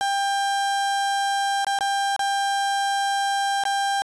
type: tone with dropouts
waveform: 35% pulse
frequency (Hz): 795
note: G5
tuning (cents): +24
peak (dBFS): -19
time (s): 0.01-4.02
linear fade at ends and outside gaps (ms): 0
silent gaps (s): 1.646-1.668 / 1.788-1.808 / 2.163-2.193 / 3.637-3.653
effects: resampled to 22050 Hz